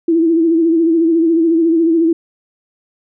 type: tone with vibrato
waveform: sine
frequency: 329.6 Hz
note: E4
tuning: in tune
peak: -9 dBFS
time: 0.08-2.13 s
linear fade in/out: 5 ms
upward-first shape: sine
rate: 14 Hz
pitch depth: 56 cents each way
effects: none